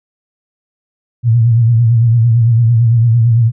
sine tone with vibrato, 116.2 Hz, A#2, 5 cents flat, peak -6 dBFS, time 1.23-3.52 s, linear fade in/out 50 ms, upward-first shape triangle, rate 8.9 Hz, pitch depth 90 cents each way, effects none

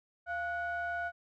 triangle ring-modulated tone, 386.3 Hz, G4, 25 cents flat, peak -28 dBFS, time 0.26-1.12 s, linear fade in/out 50 ms, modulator 1080 Hz, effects none

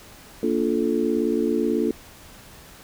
sine chord, Bb major seventh, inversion none, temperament just, 233.1 / 291.4 / 349.6 / 437 Hz, Bb3 / D4 / F4 / A4, 0 / -13 / +2 / -12 cents, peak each -25 dBFS, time 0.43-1.91 s, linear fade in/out 2 ms, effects pink hiss -46 dBFS RMS until 2.83 s

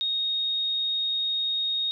sine tone, 3729 Hz, A#7, in tune, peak -24 dBFS, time 0.01-1.91 s, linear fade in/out 0 ms, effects none

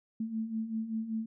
sine beating tone pair, 218.4 / 223.6 Hz, A3 / A3, -13 / +28 cents, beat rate 5.2 Hz, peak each -39 / -33 dBFS, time 0.2-1.26 s, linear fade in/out 5 ms, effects none

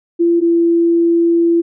sine tone pair in turn, 340.5 / 337.8 Hz, F4 / E4, -44 / +42 cents, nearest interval unison, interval 14 cents, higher first, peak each -9 dBFS, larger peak neither, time 0.19-0.41 / 0.41-1.62 s, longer second, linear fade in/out 20 ms, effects none

